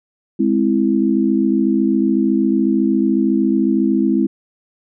sine chord, Ab augmented, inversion none, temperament equal, 207.7 / 261.6 / 329.6 Hz, Ab3 / C4 / E4, 0 / 0 / 0 cents, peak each -17 dBFS, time 0.39-4.27 s, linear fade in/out 10 ms, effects none

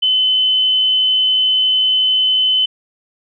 sine tone, 3037 Hz, F#7, 44 cents sharp, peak -11 dBFS, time 0.02-2.66 s, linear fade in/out 10 ms, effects none

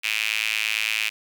sawtooth tone with high-pass filter, 108.9 Hz, A2, 17 cents flat, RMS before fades -25 dBFS, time 0.03-1.1 s, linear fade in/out 20 ms, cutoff 2500 Hz, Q 5.4, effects none

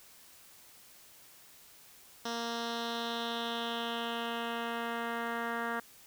10% pulse tone with low-pass filter sweep, 232.9 Hz, A#3, 1 cent flat, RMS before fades -36 dBFS, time 2.25-5.8 s, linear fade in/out 5 ms, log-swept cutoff 5100 to 1800 Hz, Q 3.1, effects white hiss -57 dBFS RMS until 6.06 s

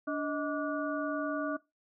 harmonic tone with a mistuned harmonic, 290.8 Hz, D4, 17 cents flat, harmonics 1 / 2 / 4 / 5, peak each -33 / -36 / -39 / -40 dBFS, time 0.07-1.57 s, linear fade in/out 10 ms, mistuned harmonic 2, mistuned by +130 cents, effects noise-tail reverb RT60 0.2 s tail -19 dB re dry

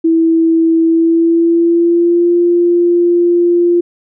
sine tone with pitch glide, 327.7 to 347.2 Hz, E4 to F4, -10 to -10 cents, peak -7 dBFS, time 0.04-3.81 s, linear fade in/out 10 ms, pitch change +100 cents, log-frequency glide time 0.84-2.33 s, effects none

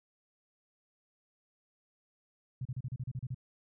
sine tone bursts, 127.2 Hz, C3, 48 cents flat, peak -34 dBFS, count 10, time 2.61-3.346 s, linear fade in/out 5 ms, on 43 ms, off 34 ms, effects none

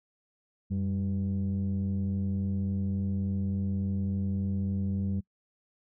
sine tone pair together, 92.5 / 196 Hz, F#2 / G3, 0 / 0 cents, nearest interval octave + minor second, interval 1300 cents, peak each -28 dBFS, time 0.7-5.21 s, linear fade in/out 20 ms, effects noise-tail reverb RT60 0.1 s tail -25 dB re dry + tanh soft clip ceiling -24 dBFS

